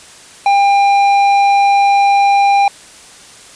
triangle tone with tanh clipping, 800 Hz, G5, 35 cents sharp, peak -9 dBFS, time 0.46-2.68 s, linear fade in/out 2 ms, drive 14 dB, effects white hiss -38 dBFS RMS until 3.55 s + resampled to 22050 Hz

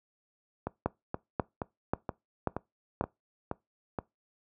two click trains, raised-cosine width 1 ms, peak -18 / -13 dBFS, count 8 / 5, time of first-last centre 0.67-3.988 / 0.86-3.011 s, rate 2.11 / 1.86 Hz, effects noise-tail reverb RT60 0.2 s tail -22 dB re dry + high-pass 60 Hz 12 dB/octave

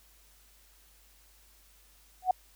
sine tone with exponential growth, 740 Hz, F#5, in tune, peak -17 dBFS, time 2.22-2.31 s, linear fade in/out 5 ms, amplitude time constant 19 ms, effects added 50 Hz sine -62 dBFS peak until 2.55 s + white hiss -62 dBFS RMS until 2.55 s

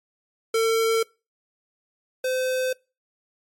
square tone pair in turn, 451.2 / 513.7 Hz, A4 / C5, +44 / -32 cents, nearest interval major second, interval 224 cents, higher second, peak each -19 / -23 dBFS, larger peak first, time 0.54-1.03 / 2.24-2.73 s, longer neither, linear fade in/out 5 ms, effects noise-tail reverb RT60 0.3 s tail -25 dB re dry + MP3 64 kbps

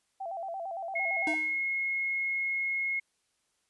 sine tone with vibrato, 722 Hz, F#5, 43 cents flat, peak -34 dBFS, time 0.2-1.35 s, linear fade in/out 10 ms, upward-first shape square, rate 8.8 Hz, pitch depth 120 cents each way
sine tone, 2164 Hz, C#7, 42 cents flat, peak -28 dBFS, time 0.95-3 s, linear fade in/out 10 ms
square tone with exponential decay, 311.1 Hz, D#4, in tune, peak -30 dBFS, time 1.27-1.67 s, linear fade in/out 2 ms, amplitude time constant 85 ms
effects white hiss -75 dBFS RMS until 3.69 s + resampled to 24000 Hz

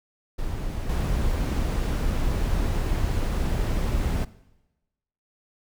brown noise with level steps, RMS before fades -30 / -24 dBFS, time 0.38-4.25 s, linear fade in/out 10 ms, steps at 0.89 s, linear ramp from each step 5 ms, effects noise-tail reverb RT60 1.0 s tail -19 dB re dry

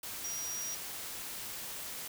sine tone in noise, 5740 Hz, F8, 47 cents sharp, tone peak -37 dBFS, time 0.24-0.75 s, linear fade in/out 5 ms, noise white, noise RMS -42 dBFS, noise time 0.03-2.08 s, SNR +2 dB, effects none

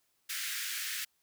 pink high-pass noise, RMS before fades -37 dBFS, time 0.29-1.05 s, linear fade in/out 10 ms, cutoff 1500 Hz, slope 48 dB/octave, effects white hiss -75 dBFS RMS until 1.22 s

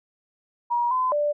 sine tone with pitch steps, 955 / 1020 / 589 Hz, A#5 / C6 / D5, +42 / -44 / +5 cents, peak -20 dBFS, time 0.7-1.33 s, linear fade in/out 20 ms, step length 210 ms, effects none

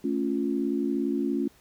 sine chord, A augmented, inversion none, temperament equal, 220 / 277.2 / 349.2 Hz, A3 / C#4 / E#4, 0 / 0 / 0 cents, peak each -30 / -27 / -30 dBFS, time 0.04-1.48 s, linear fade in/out 5 ms, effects pink hiss -59 dBFS RMS until 1.6 s

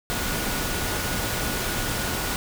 sine tone in noise, 1455 Hz, F#6, 29 cents flat, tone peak -36 dBFS, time 0.1-2.36 s, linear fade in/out 0 ms, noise pink, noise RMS -27 dBFS, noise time 0.1-2.36 s, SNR -12 dB, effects none

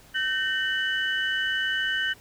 sine tone cluster, 1540 / 1827 / 2979 Hz, G6 / A#6 / F#7, -31 / -35 / +11 cents, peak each -26 / -29 / -28 dBFS, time 0.14-2.14 s, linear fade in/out 20 ms, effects tanh soft clip ceiling -16 dBFS + pink hiss -53 dBFS RMS until 2.2 s

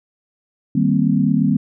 sine chord, C minor seventh, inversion first, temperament equal, 155.56 / 196 / 233.1 / 261.6 Hz, Eb3 / G3 / Bb3 / C4, 0 / 0 / 0 / 0 cents, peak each -19 / -18 / -19 / -19 dBFS, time 0.75-1.57 s, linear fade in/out 5 ms, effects none

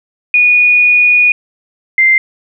sine tone pair in turn, 2458 / 2088 Hz, D#7 / C7, -22 / -4 cents, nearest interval minor third, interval 282 cents, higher first, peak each -5 dBFS, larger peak neither, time 0.34-1.32 / 1.98-2.18 s, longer first, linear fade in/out 2 ms, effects none

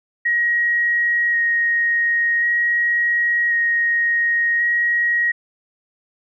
sine tone with vibrato, 1884 Hz, A#6, 18 cents sharp, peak -15 dBFS, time 0.25-5.32 s, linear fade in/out 10 ms, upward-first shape square, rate 0.46 Hz, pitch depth 10 cents each way, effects none

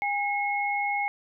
sine tone pair together, 813 / 2170 Hz, G#5 / C#7, -37 / -37 cents, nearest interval octave + perfect fourth, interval 1700 cents, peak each -27 / -28 dBFS, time 0.02-1.08 s, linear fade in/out 0 ms, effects none

